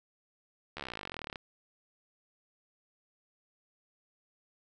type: slowing click train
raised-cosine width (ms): 0.3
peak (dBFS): -23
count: 30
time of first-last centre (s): 0.77-1.358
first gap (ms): 13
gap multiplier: 1.03
effects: none

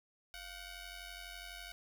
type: ring-modulated tone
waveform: 10% pulse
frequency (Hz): 742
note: F#5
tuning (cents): +5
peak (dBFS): -35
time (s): 0.34-1.72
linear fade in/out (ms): 0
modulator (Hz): 788
effects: none

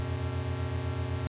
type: chord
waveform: square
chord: E suspended second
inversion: none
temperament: equal with one note detuned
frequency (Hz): 82.41 / 90.33 / 123.47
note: E2 / F#2 / B2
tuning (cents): 0 / -41 / 0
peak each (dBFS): -38 / -34 / -35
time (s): 0-1.27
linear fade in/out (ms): 0
effects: resampled to 8000 Hz

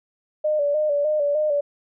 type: tone with vibrato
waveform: sine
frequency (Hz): 593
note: D5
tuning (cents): +17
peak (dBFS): -18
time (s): 0.44-1.61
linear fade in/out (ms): 10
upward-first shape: square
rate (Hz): 3.3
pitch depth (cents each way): 49
effects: none

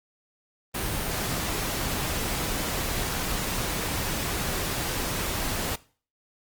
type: noise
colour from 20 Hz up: pink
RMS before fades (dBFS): -29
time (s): 0.74-5.76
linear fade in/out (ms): 10
effects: noise-tail reverb RT60 0.4 s tail -19 dB re dry + Opus 32 kbps

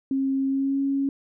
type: tone with pitch glide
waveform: sine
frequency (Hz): 269.5 to 275.3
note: C#4 to C#4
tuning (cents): -49 to -12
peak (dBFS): -21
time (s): 0.11-1.09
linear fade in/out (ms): 2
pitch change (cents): +37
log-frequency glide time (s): 0.46-0.8
effects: none

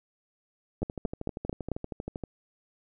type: two click trains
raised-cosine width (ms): 2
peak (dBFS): -16 / -21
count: 5 / 19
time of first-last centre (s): 0.83-1.717 / 0.82-2.237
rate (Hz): 4.51 / 12.7
effects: none

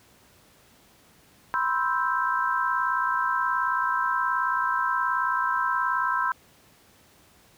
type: chord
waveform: sine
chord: C major seventh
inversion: third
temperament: equal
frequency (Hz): 987.8 / 1046.5 / 1318.5 / 1568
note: B5 / C6 / E6 / G6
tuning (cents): 0 / 0 / 0 / 0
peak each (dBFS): -28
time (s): 1.54-6.32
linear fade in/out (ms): 0
effects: pink hiss -57 dBFS RMS until 7.57 s + high-pass 60 Hz 12 dB/octave

